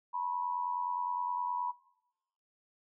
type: tone with amplitude modulation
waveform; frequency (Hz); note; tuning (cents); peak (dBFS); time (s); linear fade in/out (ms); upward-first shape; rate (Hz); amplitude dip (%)
sine; 977; B5; -19; -29; 0.13-1.72; 20; sine; 89.6; 75
effects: noise-tail reverb RT60 1.0 s tail -22 dB re dry